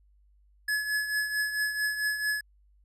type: tone with tremolo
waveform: square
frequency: 1703 Hz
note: G#6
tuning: 43 cents sharp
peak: -25 dBFS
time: 0.68-2.41 s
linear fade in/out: 5 ms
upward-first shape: triangle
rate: 4.5 Hz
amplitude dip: 65%
effects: added 50 Hz sine -59 dBFS peak until 2.84 s + resampled to 32000 Hz